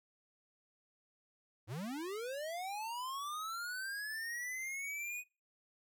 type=linear sweep; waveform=square; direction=up; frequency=93.9 to 2498 Hz; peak=-40 dBFS; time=1.67-5.24 s; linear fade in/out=50 ms; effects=noise-tail reverb RT60 0.3 s tail -25 dB re dry